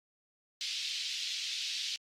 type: band-pass noise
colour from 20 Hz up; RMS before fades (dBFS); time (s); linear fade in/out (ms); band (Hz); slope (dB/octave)
white; -37; 0.61-1.96; 0; 2800 to 4800; 24
effects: Opus 32 kbps